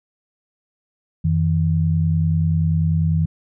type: tone pair together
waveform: sine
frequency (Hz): 89.8 / 160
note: F2 / D#3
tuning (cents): +49 / +49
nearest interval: minor seventh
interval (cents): 1000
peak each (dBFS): -19 / -17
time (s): 1.24-3.26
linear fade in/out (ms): 10
effects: none